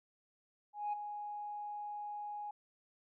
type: tone with ADSR envelope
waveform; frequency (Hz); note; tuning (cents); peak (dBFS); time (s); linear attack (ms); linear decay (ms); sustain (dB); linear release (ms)
sine; 830.6; G#5; 0; -31; 0.73-2.51; 200; 10; -9; 5
effects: tanh soft clip ceiling -31 dBFS